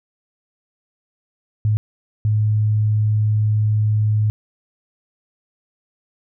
sine tone bursts at uneven times, 106.9 Hz, A2, 49 cents flat, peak -14 dBFS, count 2, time 1.65-1.77 / 2.25-4.3 s, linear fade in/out 0 ms, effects none

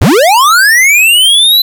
square linear sweep, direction up, 55.1 to 4041 Hz, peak -4 dBFS, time 0.01-1.62 s, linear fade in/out 5 ms, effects 7-bit

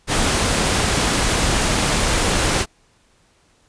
pink noise, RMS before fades -18 dBFS, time 0.07-2.66 s, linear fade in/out 50 ms, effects pink hiss -58 dBFS RMS until 3.68 s + resampled to 22050 Hz

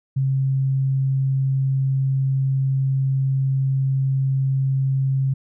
sine tone, 134.4 Hz, C3, 47 cents sharp, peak -17 dBFS, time 0.16-5.34 s, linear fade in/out 10 ms, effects none

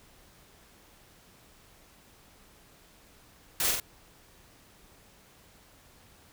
white noise with echo, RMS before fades -28 dBFS, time 3.6-3.71 s, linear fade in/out 2 ms, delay 45 ms, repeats 2, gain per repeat -3 dB, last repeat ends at 3.8 s, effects pink hiss -58 dBFS RMS until 6.32 s

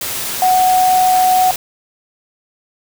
sine tone in noise, 740 Hz, F#5, in tune, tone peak -9 dBFS, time 0.42-1.51 s, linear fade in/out 2 ms, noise white, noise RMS -22 dBFS, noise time 0.01-1.56 s, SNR +10 dB, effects none

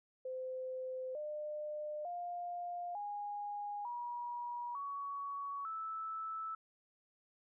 sine tone with pitch steps, 515 / 601.9 / 703.5 / 822.2 / 961 / 1123.2 / 1312.8 Hz, C5 / D5 / F5 / G#5 / B5 / C#6 / E6, -28 / +42 / +12 / -18 / -48 / +22 / -8 cents, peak -39 dBFS, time 0.25-6.55 s, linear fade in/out 5 ms, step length 900 ms, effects none

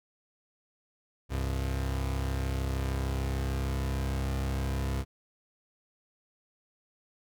35% pulse tone pair together, 66.5 / 99.64 Hz, C2 / G2, +29 / +29 cents, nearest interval perfect fifth, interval 700 cents, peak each -28 / -34 dBFS, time 1.29-5.05 s, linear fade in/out 50 ms, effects none

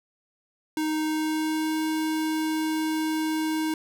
square tone with pitch glide, 311.1 to 314.2 Hz, D#4 to D#4, 0 to +17 cents, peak -25 dBFS, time 0.77-3.74 s, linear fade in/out 2 ms, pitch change +17 cents, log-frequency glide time 1.05-1.78 s, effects none

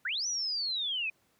sine linear two-way sweep, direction up then down, 1339 to 5980 to 2450 Hz, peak -30 dBFS, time 0.05-1.1 s, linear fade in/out 5 ms, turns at 0.27 s, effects pink hiss -70 dBFS RMS until 1.39 s + high-pass 100 Hz 12 dB/octave

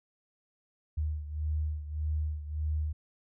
sine beating tone pair, 76.1 / 77.8 Hz, D#2 / D#2, -38 / 0 cents, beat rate 1.7 Hz, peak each -31 / -36 dBFS, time 0.97-2.93 s, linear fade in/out 10 ms, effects none

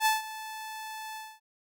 sawtooth tone with ADSR envelope, 873 Hz, A5, 14 cents flat, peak -17 dBFS, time 0-1.4 s, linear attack 57 ms, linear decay 160 ms, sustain -17 dB, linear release 240 ms, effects none

